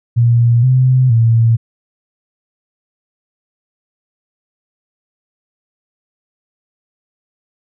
sine tone with pitch steps, 118.3 / 128.6 / 114.8 Hz, A#2 / C3 / A#2, +26 / -30 / -26 cents, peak -7 dBFS, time 0.16-1.57 s, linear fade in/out 20 ms, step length 470 ms, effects none

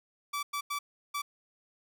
sawtooth tone bursts at uneven times, 1156 Hz, D6, 28 cents flat, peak -28 dBFS, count 4, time 0.33-0.43 / 0.53-0.61 / 0.7-0.79 / 1.14-1.22 s, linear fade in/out 10 ms, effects none

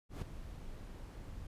brown noise with ADSR envelope, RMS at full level -37 dBFS, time 0.09-1.47 s, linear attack 130 ms, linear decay 7 ms, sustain -10 dB, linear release 5 ms, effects resampled to 32000 Hz

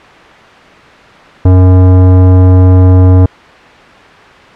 sine tone with tanh clipping, 92.2 Hz, F#2, 6 cents flat, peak -3 dBFS, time 1.45-3.26 s, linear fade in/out 5 ms, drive 17 dB, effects white hiss -34 dBFS RMS until 4.55 s + low-pass 2000 Hz 12 dB/octave

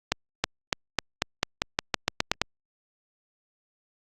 accelerating click train, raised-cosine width 0.2 ms, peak -4 dBFS, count 13, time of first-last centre 0.12-2.416 s, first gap 320 ms, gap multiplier 0.9, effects Opus 48 kbps

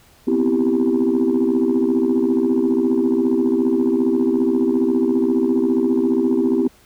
sine chord, C major seventh, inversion third, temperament equal, 246.9 / 261.6 / 329.6 / 392 Hz, B3 / C4 / E4 / G4, 0 / 0 / 0 / 0 cents, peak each -19 dBFS, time 0.27-6.68 s, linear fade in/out 10 ms, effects tanh soft clip ceiling -9 dBFS + pink hiss -52 dBFS RMS until 6.85 s

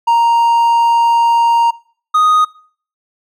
triangle tone pair in turn, 932.3 / 1244.5 Hz, A#5 / D#6, 0 / 0 cents, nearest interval perfect fourth, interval 500 cents, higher second, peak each -6 dBFS, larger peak neither, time 0.07-1.71 / 2.14-2.45 s, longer first, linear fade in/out 10 ms, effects noise-tail reverb RT60 0.5 s tail -22 dB re dry

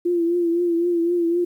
sine tone with vibrato, 343.2 Hz, F4, 30 cents flat, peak -17 dBFS, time 0.05-1.45 s, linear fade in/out 10 ms, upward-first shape triangle, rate 3.9 Hz, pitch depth 58 cents each way, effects 9-bit

